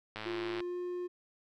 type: click train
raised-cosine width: 0.3 ms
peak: -24 dBFS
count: 49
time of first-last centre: 0.16-0.604 s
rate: 108 Hz
type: tone with pitch glide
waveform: triangle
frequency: 349.2 to 356.5 Hz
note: F4 to F4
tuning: 0 to +36 cents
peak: -33 dBFS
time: 0.25-1.08 s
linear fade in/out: 20 ms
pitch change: +36 cents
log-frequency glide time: 0.48-0.77 s
effects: none